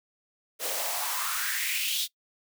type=noise with high-pass filter sweep; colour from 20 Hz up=white; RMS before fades=-30 dBFS; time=0.59-2.08 s; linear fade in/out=50 ms; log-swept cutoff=440 to 3800 Hz; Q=4.2; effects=noise-tail reverb RT60 0.1 s tail -21 dB re dry